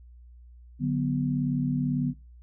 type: chord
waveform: sine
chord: B minor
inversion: first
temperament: equal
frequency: 146.83 / 185 / 246.9 Hz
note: D3 / F#3 / B3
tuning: 0 / 0 / 0 cents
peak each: -27 / -32 / -27 dBFS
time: 0.79-2.14 s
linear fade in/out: 50 ms
effects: noise-tail reverb RT60 0.3 s tail -22 dB re dry + added 60 Hz sine -47 dBFS peak until 2.42 s